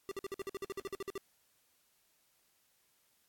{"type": "tone bursts", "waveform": "square", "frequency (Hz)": 392, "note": "G4", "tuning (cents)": 0, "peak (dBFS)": -38, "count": 15, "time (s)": [0.09, 1.178], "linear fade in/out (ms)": 0, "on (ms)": 24, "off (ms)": 52, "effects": ["white hiss -73 dBFS RMS until 3.28 s", "AAC 64 kbps"]}